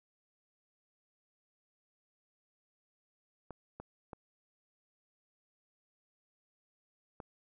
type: clicks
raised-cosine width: 1 ms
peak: -30 dBFS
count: 4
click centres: 3.507 / 3.8 / 4.132 / 7.202 s
effects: none